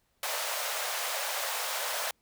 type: high-pass noise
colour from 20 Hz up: pink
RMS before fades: -33 dBFS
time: 0.23-2.11 s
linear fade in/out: 2 ms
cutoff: 530 Hz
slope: 48 dB/octave
effects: pink hiss -73 dBFS RMS until 2.21 s